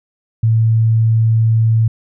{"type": "tone", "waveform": "sine", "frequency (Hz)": 112.5, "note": "A2", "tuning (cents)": 39, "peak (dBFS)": -9, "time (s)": [0.43, 1.88], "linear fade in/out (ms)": 5, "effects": []}